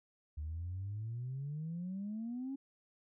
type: exponential sweep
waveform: sine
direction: up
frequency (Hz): 73.42 to 277.2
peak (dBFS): -37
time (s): 0.37-2.56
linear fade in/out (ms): 10
effects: tanh soft clip ceiling -34 dBFS